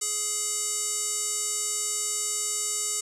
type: tone with band-pass filter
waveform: square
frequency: 420 Hz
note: G#4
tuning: 19 cents sharp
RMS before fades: -29 dBFS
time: 0.01-3.01 s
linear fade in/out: 10 ms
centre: 7600 Hz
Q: 6.5
effects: none